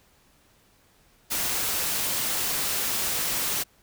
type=noise; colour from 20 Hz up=white; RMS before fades=-27 dBFS; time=1.3-3.64 s; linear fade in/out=20 ms; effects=pink hiss -61 dBFS RMS until 3.82 s